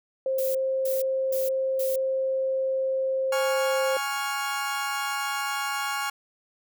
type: tone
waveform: sine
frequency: 529 Hz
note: C5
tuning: 19 cents sharp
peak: -23 dBFS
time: 0.26-3.97 s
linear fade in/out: 2 ms
type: noise bursts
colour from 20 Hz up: violet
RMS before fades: -34 dBFS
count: 4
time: 0.38-1.96 s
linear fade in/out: 5 ms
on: 170 ms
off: 300 ms
type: chord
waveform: 30% pulse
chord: Db major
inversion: second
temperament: equal with one note detuned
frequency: 830.6 / 1108.7 / 1404.2 Hz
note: Ab5 / Db6 / F6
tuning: 0 / 0 / +9 cents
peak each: -29 dBFS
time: 3.32-6.1 s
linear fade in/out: 5 ms
effects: none